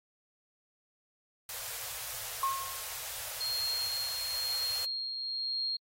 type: band-stop noise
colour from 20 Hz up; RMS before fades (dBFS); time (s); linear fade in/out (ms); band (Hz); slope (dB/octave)
white; -40; 1.49-4.85; 2; 130 to 450; 96
type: tone with exponential decay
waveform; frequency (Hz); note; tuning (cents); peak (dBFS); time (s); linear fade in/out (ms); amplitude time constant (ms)
sine; 1079; C#6; -47; -25; 2.43-2.99; 2; 120
type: tone with tremolo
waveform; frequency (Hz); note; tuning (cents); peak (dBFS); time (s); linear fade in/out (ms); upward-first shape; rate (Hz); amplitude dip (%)
sine; 4241; C8; +23; -30; 3.4-5.77; 10; triangle; 1; 45
effects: AAC 48 kbps